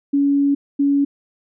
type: tone bursts at uneven times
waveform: sine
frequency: 281.8 Hz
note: C#4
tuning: 29 cents sharp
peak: -13 dBFS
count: 2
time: 0.13-0.55 / 0.79-1.05 s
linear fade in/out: 10 ms
effects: none